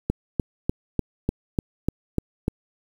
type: click train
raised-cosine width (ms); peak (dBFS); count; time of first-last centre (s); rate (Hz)
3; -8; 9; 0.1-2.481; 3.36
effects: 7-bit